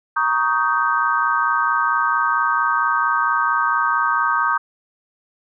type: chord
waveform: sine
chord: Eb dominant seventh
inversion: second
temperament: just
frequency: 933.4 / 1120.1 / 1244.5 / 1555.6 Hz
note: Bb5 / Db6 / Eb6 / G6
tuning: +2 / +18 / 0 / -14 cents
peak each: -23 / -22 / -20 / -21 dBFS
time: 0.16-4.58 s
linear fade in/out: 10 ms
effects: none